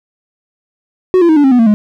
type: tone with pitch steps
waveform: triangle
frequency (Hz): 369.8 / 341.1 / 314.6 / 290.1 / 267.6 / 246.8 / 227.6 / 210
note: F#4 / F4 / D#4 / D4 / C4 / B3 / A#3 / G#3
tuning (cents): -1 / -41 / +19 / -21 / +39 / -1 / -41 / +19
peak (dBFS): -3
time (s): 1.14-1.74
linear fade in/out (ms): 0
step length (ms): 75
effects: none